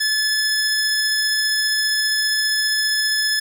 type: tone pair together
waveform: 40% pulse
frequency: 1726 / 5163 Hz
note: A6 / E8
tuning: -34 / -37 cents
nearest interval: octave + perfect fifth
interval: 1897 cents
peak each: -20 / -19 dBFS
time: 0-3.4 s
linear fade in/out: 10 ms
effects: none